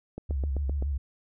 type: click train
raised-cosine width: 2 ms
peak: -23 dBFS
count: 6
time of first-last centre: 0.18-0.824 s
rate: 7.76 Hz
type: tone with vibrato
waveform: sine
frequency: 69.3 Hz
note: C#2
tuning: in tune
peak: -26 dBFS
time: 0.29-0.98 s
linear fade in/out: 10 ms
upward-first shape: square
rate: 7.1 Hz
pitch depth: 74 cents each way
effects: none